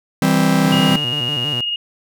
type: chord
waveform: 45% pulse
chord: C major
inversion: first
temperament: just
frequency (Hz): 163.52 / 196.22 / 261.6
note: E3 / G3 / C4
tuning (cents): -14 / +2 / 0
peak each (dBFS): -17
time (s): 0.22-0.96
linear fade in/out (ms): 2
type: tone with vibrato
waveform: sawtooth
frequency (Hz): 134.5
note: C3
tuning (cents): +48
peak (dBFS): -20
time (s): 0.64-1.61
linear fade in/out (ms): 5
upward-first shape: square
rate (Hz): 6.2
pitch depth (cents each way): 170
type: tone with tremolo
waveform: sine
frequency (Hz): 2858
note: F7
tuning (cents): +39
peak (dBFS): -17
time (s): 0.72-1.76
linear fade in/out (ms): 2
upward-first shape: sine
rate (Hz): 20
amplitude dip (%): 35
effects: none